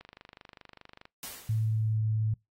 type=click train; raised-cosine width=0.3 ms; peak=-31 dBFS; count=27; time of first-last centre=0.01-1.054 s; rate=24.9 Hz
type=noise with exponential decay; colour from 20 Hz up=white; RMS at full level=-39 dBFS; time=1.23-1.97 s; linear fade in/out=1 ms; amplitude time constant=160 ms
type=tone with pitch glide; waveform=sine; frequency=110.3 to 109.16 Hz; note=A2 to A2; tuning=+5 to -13 cents; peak=-25 dBFS; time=1.49-2.34 s; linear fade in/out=5 ms; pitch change=-18 cents; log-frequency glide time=1.62-1.98 s
effects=noise-tail reverb RT60 0.2 s tail -25 dB re dry + AAC 48 kbps